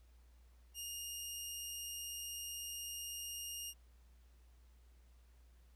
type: tone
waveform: 15% pulse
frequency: 2834 Hz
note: F7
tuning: 25 cents sharp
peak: -36 dBFS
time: 0.74-3.74 s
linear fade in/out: 50 ms
effects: added 60 Hz sine -61 dBFS peak until 5.75 s + pink hiss -75 dBFS RMS until 5.75 s